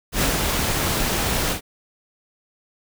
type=noise with ADSR envelope; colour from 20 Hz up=pink; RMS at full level=-19 dBFS; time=0.12-1.61 s; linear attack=92 ms; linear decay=110 ms; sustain=-3 dB; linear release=99 ms; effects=none